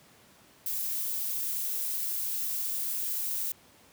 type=noise; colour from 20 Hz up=violet; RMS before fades=-32 dBFS; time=0.66-3.52 s; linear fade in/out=2 ms; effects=pink hiss -58 dBFS RMS until 3.92 s + high-pass 100 Hz 12 dB/octave